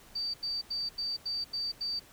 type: tone bursts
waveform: sine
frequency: 4629 Hz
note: D8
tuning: 26 cents flat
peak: -31 dBFS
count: 7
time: 0.15-1.996 s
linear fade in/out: 10 ms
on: 190 ms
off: 86 ms
effects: pink hiss -56 dBFS RMS until 2.12 s